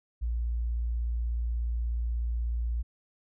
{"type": "tone", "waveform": "sine", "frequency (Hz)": 58.27, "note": "A#1", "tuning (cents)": 0, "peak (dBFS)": -27, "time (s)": [0.21, 2.83], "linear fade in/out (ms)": 20, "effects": []}